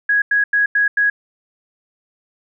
sine tone bursts, 1661.2 Hz, G#6, in tune, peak -12 dBFS, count 5, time 0.09-1.1 s, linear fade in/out 5 ms, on 130 ms, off 90 ms, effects none

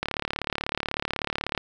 click train, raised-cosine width 0.3 ms, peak -10 dBFS, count 57, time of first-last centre 0.03-1.577 s, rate 36.2 Hz, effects none

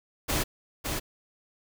pink noise with echo, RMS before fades -27 dBFS, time 0.28-0.44 s, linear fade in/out 20 ms, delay 560 ms, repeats 1, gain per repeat -4 dB, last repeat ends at 1 s, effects none

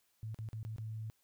sine tone with dropouts, 110 Hz, A2, in tune, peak -39 dBFS, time 0.23-1.1 s, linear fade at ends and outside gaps 0 ms, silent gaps 0.345-0.388 / 0.488-0.531 / 0.63-0.65 / 0.762-0.783 s, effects white hiss -75 dBFS RMS until 1.23 s

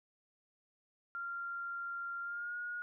sine tone with pitch glide, 1387 to 1440.1 Hz, F6 to F#6, -12 to -47 cents, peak -38 dBFS, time 1.15-2.82 s, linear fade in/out 0 ms, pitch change +65 cents, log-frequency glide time 2.22-2.56 s, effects none

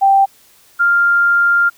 sine tone pair in turn, 784 / 1396.9 Hz, G5 / F6, 0 / 0 cents, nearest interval minor seventh, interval 1000 cents, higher second, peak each -7 / -9 dBFS, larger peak first, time 0.01-0.26 / 0.79-1.7 s, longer second, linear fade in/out 20 ms, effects white hiss -49 dBFS RMS until 1.77 s

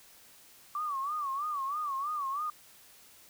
sine tone with vibrato, 1149 Hz, D6, 38 cents flat, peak -31 dBFS, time 0.75-2.5 s, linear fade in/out 2 ms, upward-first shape sine, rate 3.1 Hz, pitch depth 130 cents each way, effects white hiss -57 dBFS RMS until 3.29 s

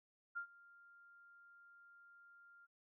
sine tone with ADSR envelope, 1396.9 Hz, F6, in tune, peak -39 dBFS, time 0.35-2.67 s, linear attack 22 ms, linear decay 91 ms, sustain -22 dB, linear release 27 ms, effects none

